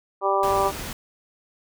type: harmonic tone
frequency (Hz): 196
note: G3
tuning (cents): 0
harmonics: 2 / 3 / 4 / 5 / 6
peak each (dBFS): -25 / -25 / -25 / -25 / -25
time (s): 0.21-0.72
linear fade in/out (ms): 50
type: noise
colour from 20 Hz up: pink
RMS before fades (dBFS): -33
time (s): 0.43-0.93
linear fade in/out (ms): 2
effects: none